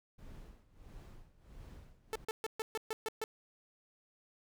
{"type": "noise with tremolo", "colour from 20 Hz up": "brown", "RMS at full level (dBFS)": -50, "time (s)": [0.18, 2.25], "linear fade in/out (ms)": 10, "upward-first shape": "sine", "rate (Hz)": 1.5, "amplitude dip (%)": 85}
{"type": "tone bursts", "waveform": "sawtooth", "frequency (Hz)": 440.2, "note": "A4", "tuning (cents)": 1, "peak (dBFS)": -31, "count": 8, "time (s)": [2.13, 3.24], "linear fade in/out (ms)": 0, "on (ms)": 25, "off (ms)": 130}
{"effects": []}